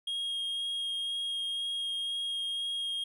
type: tone with vibrato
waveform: triangle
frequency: 3256 Hz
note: G#7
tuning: 35 cents flat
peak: -30 dBFS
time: 0.07-3.04 s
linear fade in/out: 5 ms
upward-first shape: sine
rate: 2 Hz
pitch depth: 8 cents each way
effects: none